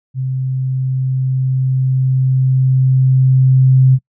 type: tone with level ramp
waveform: sine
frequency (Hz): 130.81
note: C3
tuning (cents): 0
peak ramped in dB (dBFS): -16 to -5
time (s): 0.14-3.99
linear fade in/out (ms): 50
effects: noise-tail reverb RT60 0.1 s tail -25 dB re dry